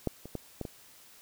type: clicks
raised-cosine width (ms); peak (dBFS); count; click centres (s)
2; -15 / -29 / -21 / -21 / -24; 5; 0.073 / 0.256 / 0.353 / 0.613 / 0.652
effects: white hiss -56 dBFS RMS until 1.21 s